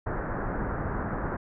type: low-pass noise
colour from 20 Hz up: pink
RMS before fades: -31 dBFS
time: 0.06-1.37 s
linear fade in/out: 10 ms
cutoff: 1700 Hz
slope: 48 dB/octave
effects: none